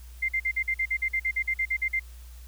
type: tone bursts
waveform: sine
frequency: 2093 Hz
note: C7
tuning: in tune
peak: -23 dBFS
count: 16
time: 0.22-1.997 s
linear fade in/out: 10 ms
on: 67 ms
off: 47 ms
effects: added 60 Hz sine -42 dBFS peak until 2.47 s + white hiss -56 dBFS RMS until 2.47 s